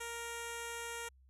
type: tone with low-pass filter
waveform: 10% pulse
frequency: 467 Hz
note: A#4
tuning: 3 cents sharp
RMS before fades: -43 dBFS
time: 0-1.09 s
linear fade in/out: 10 ms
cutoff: 10000 Hz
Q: 3.3
effects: added 65 Hz sine -61 dBFS peak until 1.29 s